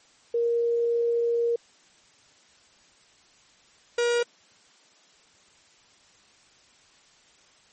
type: tone pair in turn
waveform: sine / 45% pulse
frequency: 469.4 / 476.8 Hz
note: A#4 / A#4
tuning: +12 / +39 cents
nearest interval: unison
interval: 27 cents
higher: second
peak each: -21 dBFS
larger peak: neither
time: 0.34-1.56 / 3.98-4.23 s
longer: first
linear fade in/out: 5 ms
effects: white hiss -58 dBFS RMS until 7.72 s + MP3 32 kbps